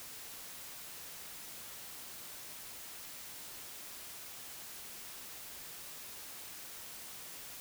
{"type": "silence", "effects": ["white hiss -48 dBFS RMS until 7.6 s"]}